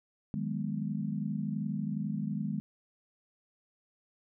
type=chord; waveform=sine; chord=G# minor seventh; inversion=second; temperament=equal; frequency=155.56 / 185 / 207.7 / 246.9 Hz; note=D#3 / F#3 / G#3 / B3; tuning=0 / 0 / 0 / 0 cents; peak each=-36 / -40 / -34 / -40 dBFS; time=0.34-2.6 s; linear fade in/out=0 ms; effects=none